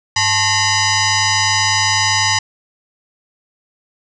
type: tone with frequency modulation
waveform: sine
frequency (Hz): 2045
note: C7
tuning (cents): -40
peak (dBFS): -12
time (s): 0.16-2.39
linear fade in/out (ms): 5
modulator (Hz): 973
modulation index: 4.5
effects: none